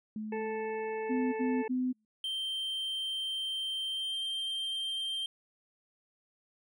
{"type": "tone with exponential decay", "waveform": "sine", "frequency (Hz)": 215.4, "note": "A3", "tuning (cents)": -37, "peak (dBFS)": -34, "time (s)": [0.16, 2.05], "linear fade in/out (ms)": 2, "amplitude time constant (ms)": 410}
{"type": "harmonic tone", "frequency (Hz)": 439.4, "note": "A4", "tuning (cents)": -2, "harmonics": [1, 2, 4, 5, 6], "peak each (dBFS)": [-34, -40, -46, -48, -50], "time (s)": [0.32, 1.68], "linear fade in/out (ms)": 5}
{"type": "tone bursts", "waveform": "sine", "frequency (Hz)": 253.9, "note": "B3", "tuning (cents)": 48, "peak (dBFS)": -28, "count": 3, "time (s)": [1.09, 1.93], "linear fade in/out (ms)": 20, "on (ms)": 240, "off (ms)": 60}
{"type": "tone with pitch glide", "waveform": "triangle", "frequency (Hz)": [3136, 3156], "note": ["G7", "G7"], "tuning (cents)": [0, 11], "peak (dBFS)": -31, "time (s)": [2.24, 5.26], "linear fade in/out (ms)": 2, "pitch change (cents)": 11, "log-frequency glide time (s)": [3.89, 4.15]}
{"effects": []}